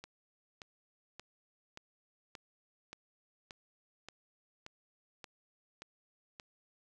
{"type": "click train", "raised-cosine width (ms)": 0.2, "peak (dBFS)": -29, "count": 12, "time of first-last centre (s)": [0.04, 6.398], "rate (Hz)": 1.73, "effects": []}